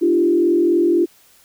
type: tone with frequency modulation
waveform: sine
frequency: 342.4 Hz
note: F4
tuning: 34 cents flat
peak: -12 dBFS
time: 0.01-1.06 s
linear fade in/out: 20 ms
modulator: 43.7 Hz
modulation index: 0.87
effects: white hiss -52 dBFS RMS until 1.44 s